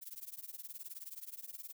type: noise with tremolo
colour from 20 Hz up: violet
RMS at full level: -44 dBFS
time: 0.01-1.73 s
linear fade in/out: 20 ms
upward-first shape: triangle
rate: 19 Hz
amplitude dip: 100%
effects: none